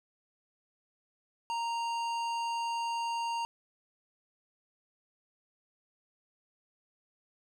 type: tone with hard clipping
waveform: triangle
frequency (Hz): 930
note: A#5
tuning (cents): -4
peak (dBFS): -33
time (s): 1.5-3.45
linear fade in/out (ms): 0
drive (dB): 17
effects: none